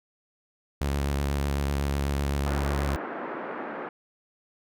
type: tone with vibrato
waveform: sawtooth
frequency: 70.4 Hz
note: C#2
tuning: 27 cents sharp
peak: -21 dBFS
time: 0.81-2.96 s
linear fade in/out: 0 ms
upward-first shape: square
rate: 8 Hz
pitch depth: 22 cents each way
type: band-pass noise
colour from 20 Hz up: pink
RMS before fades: -35 dBFS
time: 2.46-3.89 s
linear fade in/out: 5 ms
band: 250 to 1700 Hz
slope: 24 dB/octave
effects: none